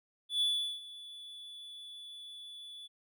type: tone with ADSR envelope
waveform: triangle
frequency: 3449 Hz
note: A7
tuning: 35 cents flat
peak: -25 dBFS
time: 0.29-2.88 s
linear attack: 120 ms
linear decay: 390 ms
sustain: -19 dB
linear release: 23 ms
effects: none